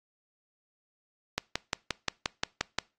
click train, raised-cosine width 0.2 ms, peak -10 dBFS, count 9, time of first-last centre 1.38-2.786 s, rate 5.69 Hz, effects noise-tail reverb RT60 0.3 s tail -24 dB re dry + AAC 32 kbps

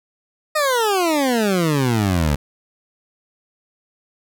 20% pulse exponential sweep, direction down, 629 to 68.8 Hz, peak -11 dBFS, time 0.55-2.36 s, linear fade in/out 10 ms, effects none

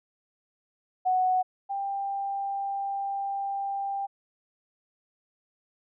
sine tone pair in turn, 741 / 792 Hz, F#5 / G5, +2 / +18 cents, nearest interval minor second, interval 116 cents, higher second, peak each -21 / -28 dBFS, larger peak first, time 1.05-1.43 / 1.69-4.07 s, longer second, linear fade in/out 20 ms, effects none

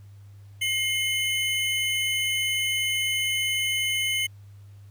square tone pair together, 2131 / 3014 Hz, C7 / F#7, +31 / +31 cents, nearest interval tritone, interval 600 cents, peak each -27 dBFS, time 0.61-4.27 s, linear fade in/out 10 ms, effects added 100 Hz sine -44 dBFS peak until 4.9 s + pink hiss -64 dBFS RMS until 4.9 s

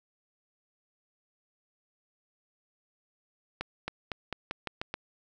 accelerating click train, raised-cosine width 0.3 ms, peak -17 dBFS, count 8, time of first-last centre 3.61-4.94 s, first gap 270 ms, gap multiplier 0.88, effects none

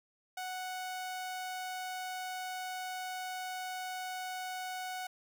sawtooth tone, 740 Hz, F#5, in tune, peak -34 dBFS, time 0.37-5.07 s, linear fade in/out 5 ms, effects none

